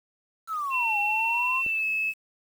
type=exponential two-way sweep; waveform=sine; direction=down then up; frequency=1360 to 810 to 1066 Hz; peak=-27 dBFS; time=0.47-1.63 s; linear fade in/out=50 ms; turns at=0.99 s
type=tone with pitch glide; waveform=sine; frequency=2711 to 2598 Hz; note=E7 to E7; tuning=+48 to -26 cents; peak=-24 dBFS; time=0.7-2.14 s; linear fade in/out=50 ms; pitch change=-74 cents; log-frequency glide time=1.59-1.84 s
type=click; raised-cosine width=2 ms; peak=-29 dBFS; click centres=1.664 s
effects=8-bit